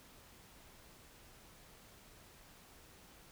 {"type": "silence", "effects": ["pink hiss -60 dBFS RMS until 3.31 s"]}